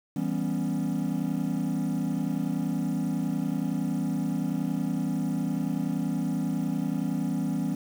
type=chord; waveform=triangle; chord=C# half-diminished seventh; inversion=first; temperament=equal; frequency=164.81 / 196 / 246.9 / 277.2 Hz; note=E3 / G3 / B3 / C#4; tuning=0 / 0 / 0 / 0 cents; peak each=-29 dBFS; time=0.16-7.75 s; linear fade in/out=5 ms; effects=tanh soft clip ceiling -16 dBFS + 8-bit